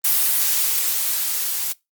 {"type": "noise with level ramp", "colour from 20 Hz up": "blue", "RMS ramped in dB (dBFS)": [-17, -24], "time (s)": [0.04, 1.73], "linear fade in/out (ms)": 10, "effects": ["noise-tail reverb RT60 0.2 s tail -22 dB re dry", "Opus 32 kbps"]}